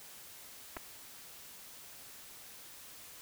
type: clicks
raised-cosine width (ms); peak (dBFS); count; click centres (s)
0.5; -26; 2; 0.767 / 0.77
effects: white hiss -52 dBFS RMS until 3.21 s